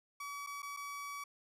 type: tone with dropouts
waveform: 30% pulse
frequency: 1140 Hz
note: C#6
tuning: 48 cents sharp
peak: -39 dBFS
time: 0.2-1.24 s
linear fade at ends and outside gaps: 5 ms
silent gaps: 0.465-0.47 / 0.621-0.628 / 0.766-0.77 s
effects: resampled to 32000 Hz + 13-bit